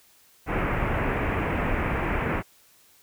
pink low-pass noise, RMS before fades -26 dBFS, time 0.46-2.43 s, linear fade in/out 50 ms, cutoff 2500 Hz, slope 48 dB/octave, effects white hiss -58 dBFS RMS until 3.02 s

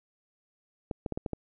clicks, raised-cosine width 2 ms, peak -19 dBFS, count 6, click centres 0.912 / 1.062 / 1.123 / 1.175 / 1.262 / 1.333 s, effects none

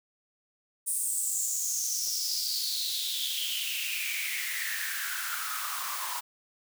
white noise with high-pass filter sweep, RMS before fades -32 dBFS, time 0.86-6.21 s, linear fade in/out 20 ms, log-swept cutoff 9300 to 960 Hz, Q 6.7, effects none

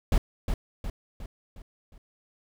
brown noise with echo, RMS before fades -20 dBFS, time 0.12-0.18 s, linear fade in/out 2 ms, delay 360 ms, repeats 5, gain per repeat -6 dB, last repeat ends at 1.98 s, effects none

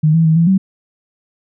sine tone with pitch steps, 154.4 / 163.7 / 159.2 / 167 / 190.8 Hz, D#3 / E3 / D#3 / E3 / G3, -13 / -12 / +40 / +23 / -47 cents, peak -8 dBFS, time 0.03-0.58 s, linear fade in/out 10 ms, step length 110 ms, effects none

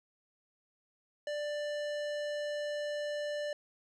sine tone with hard clipping, 590 Hz, D5, 8 cents sharp, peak -36 dBFS, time 1.27-3.53 s, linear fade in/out 2 ms, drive 16 dB, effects resampled to 32000 Hz

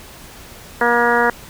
harmonic tone, 238.3 Hz, A#3, 38 cents sharp, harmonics 1 / 2 / 3 / 4 / 5 / 6 / 7 / 8, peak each -24 / -18 / -21 / -19 / -24 / -20 / -20 / -24 dBFS, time 0.81-1.3 s, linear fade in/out 2 ms, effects pink hiss -39 dBFS RMS until 1.49 s

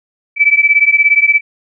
sine beating tone pair, 2300 / 2317 Hz, D7 / D7, -37 / -24 cents, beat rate 17 Hz, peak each -10 dBFS, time 0.36-1.41 s, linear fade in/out 50 ms, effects none

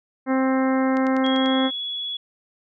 harmonic tone, 263.2 Hz, C4, 10 cents sharp, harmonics 1 / 2 / 3 / 4 / 5 / 6 / 7 / 8, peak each -19 / -25 / -29 / -31 / -33 / -35 / -36 / -37 dBFS, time 0.26-1.71 s, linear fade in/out 50 ms
click train, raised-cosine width 0.2 ms, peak -21 dBFS, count 6, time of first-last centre 0.97-1.46 s, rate 10.2 Hz
sine tone with pitch glide, 3290 to 3379 Hz, G#7 to G#7, -17 to +29 cents, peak -26 dBFS, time 1.24-2.17 s, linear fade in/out 5 ms, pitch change +46 cents, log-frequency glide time 1.35-1.78 s
effects none

